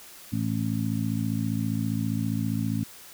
harmonic tone, 55 Hz, A1, in tune, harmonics 2 / 3 / 4 / 5, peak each -29 / -32 / -29 / -32 dBFS, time 0.32-2.84 s, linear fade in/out 10 ms, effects white hiss -47 dBFS RMS until 3.13 s

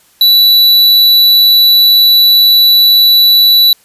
square tone, 3951 Hz, B7, in tune, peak -4 dBFS, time 0.21-3.73 s, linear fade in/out 2 ms, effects white hiss -48 dBFS RMS until 3.84 s + resampled to 32000 Hz

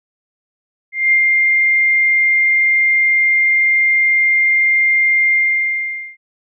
sine tone with ADSR envelope, 2107 Hz, C7, 12 cents sharp, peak -8 dBFS, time 0.92-6.17 s, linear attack 200 ms, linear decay 82 ms, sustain -2 dB, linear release 830 ms, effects none

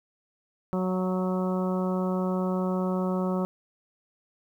harmonic tone with a mistuned harmonic, 185 Hz, F#3, in tune, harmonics 1 / 2 / 3 / 4 / 5 / 6 / 7, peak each -26 / -32 / -33 / -40 / -39 / -40 / -40 dBFS, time 0.73-3.45 s, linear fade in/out 0 ms, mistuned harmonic 4, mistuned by -17 cents, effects 10-bit

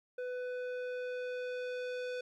square tone with low-pass filter sweep, 498.8 Hz, B4, 17 cents sharp, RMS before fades -39 dBFS, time 0.18-2.21 s, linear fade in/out 5 ms, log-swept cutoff 1500 to 4300 Hz, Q 0.82, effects 13-bit

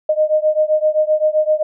sine beating tone pair, 613 / 620.7 Hz, D#5 / D#5, -26 / -4 cents, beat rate 7.7 Hz, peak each -15 / -16 dBFS, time 0.09-1.63 s, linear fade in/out 5 ms, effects none

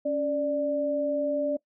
sine tone pair together, 278.5 / 589 Hz, C#4 / D5, +8 / +5 cents, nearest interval octave + minor second, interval 1297 cents, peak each -30 / -25 dBFS, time 0.05-1.57 s, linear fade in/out 10 ms, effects noise-tail reverb RT60 0.1 s tail -21 dB re dry

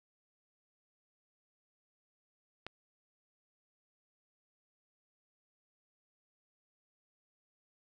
click, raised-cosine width 0.3 ms, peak -25 dBFS, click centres 2.666 s, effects none

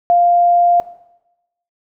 sine tone, 698.5 Hz, F5, in tune, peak -8 dBFS, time 0.1-0.8 s, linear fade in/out 0 ms, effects noise-tail reverb RT60 0.9 s tail -18 dB re dry

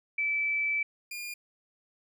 sine / sawtooth tone pair in turn, 2314 / 2417 Hz, D7 / D7, -26 / +49 cents, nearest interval minor second, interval 75 cents, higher second, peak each -26 / -33 dBFS, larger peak first, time 0.18-0.83 / 1.11-1.34 s, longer first, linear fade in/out 5 ms, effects none

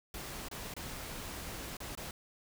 pink noise with dropouts, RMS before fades -43 dBFS, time 0.14-2.11 s, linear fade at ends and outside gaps 2 ms, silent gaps 0.485-0.513 / 0.739-0.765 / 1.769-1.803 / 1.952-1.974 s, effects none

